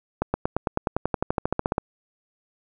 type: accelerating click train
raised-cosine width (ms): 1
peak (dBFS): -8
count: 19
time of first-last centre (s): 0.22-1.781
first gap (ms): 120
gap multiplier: 0.96
effects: none